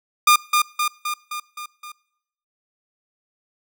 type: tone with echo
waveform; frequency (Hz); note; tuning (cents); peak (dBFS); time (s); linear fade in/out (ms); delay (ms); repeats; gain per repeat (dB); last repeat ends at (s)
sawtooth; 1210; D#6; -49; -7; 0.27-0.36; 5; 260; 6; -4; 1.92
effects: noise-tail reverb RT60 0.8 s tail -24 dB re dry